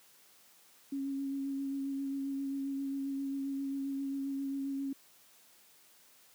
sine tone with vibrato, 274.5 Hz, C#4, 17 cents flat, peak -33 dBFS, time 0.92-4.93 s, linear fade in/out 5 ms, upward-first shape sine, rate 7.5 Hz, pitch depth 17 cents each way, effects white hiss -62 dBFS RMS until 6.34 s + high-pass 150 Hz 12 dB/octave

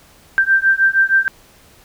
sine beating tone pair, 1568 / 1574.4 Hz, G6 / G6, 0 / +7 cents, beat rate 6.4 Hz, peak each -14 dBFS, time 0.38-1.28 s, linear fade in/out 0 ms, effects pink hiss -48 dBFS RMS until 1.84 s

